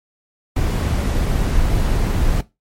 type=noise; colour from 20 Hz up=brown; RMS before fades=-17 dBFS; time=0.56-2.41 s; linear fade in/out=5 ms; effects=noise-tail reverb RT60 0.2 s tail -17 dB re dry + MP3 64 kbps